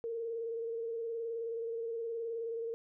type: tone with vibrato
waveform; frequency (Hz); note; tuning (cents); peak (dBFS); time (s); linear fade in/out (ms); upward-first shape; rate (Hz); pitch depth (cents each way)
sine; 459.2; A#4; -26; -35; 0.04-2.74; 0; square; 19; 26
effects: none